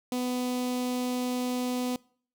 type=tone with notch filter; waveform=sawtooth; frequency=249.4 Hz; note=B3; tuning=17 cents sharp; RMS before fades=-30 dBFS; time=0.12-1.96 s; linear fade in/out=2 ms; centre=1600 Hz; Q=1; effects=noise-tail reverb RT60 0.5 s tail -24 dB re dry